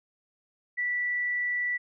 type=tone; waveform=sine; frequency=1962 Hz; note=B6; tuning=12 cents flat; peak=-26 dBFS; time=0.77-1.78 s; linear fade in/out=20 ms; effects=none

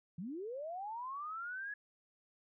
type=linear sweep; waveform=sine; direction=up; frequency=154.2 to 1696 Hz; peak=-40 dBFS; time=0.18-1.74 s; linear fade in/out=5 ms; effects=none

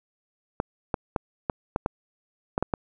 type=clicks; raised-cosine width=1 ms; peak=-10 dBFS; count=9; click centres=0.601 / 0.942 / 1.162 / 1.498 / 1.761 / 1.861 / 2.579 / 2.626 / 2.738 s; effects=none

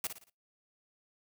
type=noise with echo; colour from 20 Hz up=white; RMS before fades=-34 dBFS; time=0.04-0.07 s; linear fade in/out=2 ms; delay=57 ms; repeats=4; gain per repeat=-8 dB; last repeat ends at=0.298 s; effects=noise-tail reverb RT60 0.2 s tail -20 dB re dry

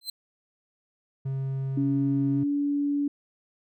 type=tone with exponential growth; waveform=40% pulse; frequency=4100 Hz; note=C8; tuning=36 cents flat; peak=-26 dBFS; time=0.01-0.1 s; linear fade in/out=5 ms; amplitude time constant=19 ms
type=tone; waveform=triangle; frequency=134.5 Hz; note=C3; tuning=48 cents sharp; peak=-25 dBFS; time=1.25-2.44 s; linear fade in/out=10 ms
type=tone with pitch glide; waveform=sine; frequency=278.9 to 286.7 Hz; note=C#4 to D4; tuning=+11 to -42 cents; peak=-23 dBFS; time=1.77-3.08 s; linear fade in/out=5 ms; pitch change=+47 cents; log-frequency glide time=2.32-2.46 s
effects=none

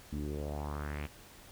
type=tone with low-pass filter sweep; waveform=sawtooth; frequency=73.42 Hz; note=D2; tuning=in tune; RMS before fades=-38 dBFS; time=0.12-1.07 s; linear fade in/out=10 ms; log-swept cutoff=240 to 2700 Hz; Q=3.4; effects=pink hiss -55 dBFS RMS until 1.51 s

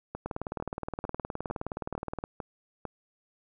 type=two click trains; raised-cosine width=1 ms; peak=-19 / -21 dBFS; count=39 / 7; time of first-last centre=0.26-2.239 / 0.15-2.853 s; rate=19.2 / 2.22 Hz; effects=none

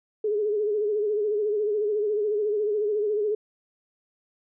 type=tone with vibrato; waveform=sine; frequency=420 Hz; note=G#4; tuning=19 cents sharp; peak=-22 dBFS; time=0.24-3.35 s; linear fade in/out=5 ms; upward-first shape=sine; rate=14 Hz; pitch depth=61 cents each way; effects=none

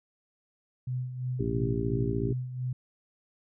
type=tone with tremolo; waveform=sine; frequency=126.5 Hz; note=B2; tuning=42 cents sharp; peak=-28 dBFS; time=0.87-2.73 s; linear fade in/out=5 ms; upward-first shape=sine; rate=2.9 Hz; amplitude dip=60%
type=harmonic tone; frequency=56.7 Hz; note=A#1; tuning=47 cents flat; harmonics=1 / 2 / 3 / 4 / 5 / 6 / 7; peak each=-37 / -33 / -38 / -36 / -35 / -38 / -33 dBFS; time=1.39-2.33 s; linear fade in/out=10 ms
effects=none

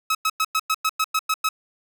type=tone bursts; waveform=sawtooth; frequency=1284 Hz; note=E6; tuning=46 cents flat; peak=-15 dBFS; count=10; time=0.1-1.49 s; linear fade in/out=5 ms; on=49 ms; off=100 ms; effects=none

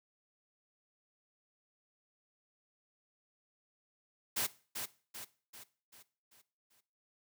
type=noise with echo; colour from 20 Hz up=white; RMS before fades=-34 dBFS; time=4.36-4.47 s; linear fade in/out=10 ms; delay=390 ms; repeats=6; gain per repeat=-6 dB; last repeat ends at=6.81 s; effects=noise-tail reverb RT60 0.4 s tail -18 dB re dry + high-pass 80 Hz 12 dB/octave

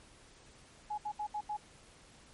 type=tone bursts at uneven times; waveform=sine; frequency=840 Hz; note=G#5; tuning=19 cents sharp; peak=-34 dBFS; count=5; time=0.9-0.98 / 1.05-1.12 / 1.19-1.27 / 1.34-1.41 / 1.49-1.57 s; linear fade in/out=10 ms; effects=pink hiss -59 dBFS RMS until 2.33 s + MP3 48 kbps

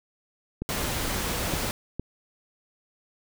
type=click train; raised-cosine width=3 ms; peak=-17 dBFS; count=4; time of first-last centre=0.62-1.996 s; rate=2.18 Hz
type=noise; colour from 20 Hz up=pink; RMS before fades=-29 dBFS; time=0.69-1.71 s; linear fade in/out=0 ms
effects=none

